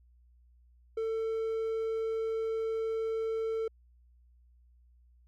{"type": "tone", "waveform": "triangle", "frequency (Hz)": 446.8, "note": "A4", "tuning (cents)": 27, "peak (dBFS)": -28, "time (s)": [0.97, 3.68], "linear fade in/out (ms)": 5, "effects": ["added 60 Hz sine -59 dBFS peak until 5.27 s"]}